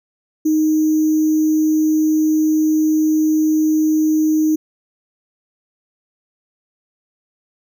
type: tone with sample-and-hold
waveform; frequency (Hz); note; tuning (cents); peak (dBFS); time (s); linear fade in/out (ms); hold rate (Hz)
sine; 311.1; D#4; 0; -12; 0.45-4.56; 10; 6300
effects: none